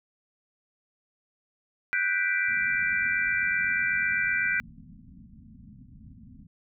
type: chord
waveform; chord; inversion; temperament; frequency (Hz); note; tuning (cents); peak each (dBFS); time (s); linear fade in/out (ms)
sine; G major seventh; third; equal; 1480 / 1568 / 1975.5 / 2349; F#6 / G6 / B6 / D7; 0 / 0 / 0 / 0; -29; 1.93-4.6; 0
type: low-pass noise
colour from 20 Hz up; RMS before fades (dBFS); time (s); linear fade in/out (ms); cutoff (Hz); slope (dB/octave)
white; -49; 2.48-6.47; 5; 260; 96
effects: none